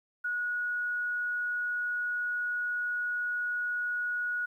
sine tone, 1457 Hz, F#6, 27 cents flat, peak -29 dBFS, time 0.24-4.46 s, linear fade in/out 10 ms, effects 11-bit

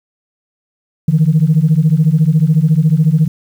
sine beating tone pair, 150 / 164 Hz, D3 / E3, +37 / -9 cents, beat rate 14 Hz, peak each -10 dBFS, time 1.08-3.28 s, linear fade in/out 5 ms, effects tanh soft clip ceiling -2 dBFS + 7-bit

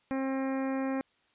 harmonic tone, 267 Hz, C4, 35 cents sharp, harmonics 1 / 2 / 3 / 4 / 5 / 6 / 7 / 8 / 9, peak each -30 / -36 / -41 / -44 / -48 / -48 / -47 / -52 / -51 dBFS, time 0.11-1.01 s, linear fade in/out 0 ms, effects white hiss -69 dBFS RMS until 1.34 s + resampled to 8000 Hz

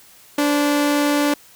sawtooth tone pair together, 291 / 518.5 Hz, D4 / C5, -16 / -16 cents, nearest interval minor seventh, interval 1000 cents, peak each -12 / -24 dBFS, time 0.38-1.34 s, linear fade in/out 5 ms, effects white hiss -48 dBFS RMS until 1.55 s

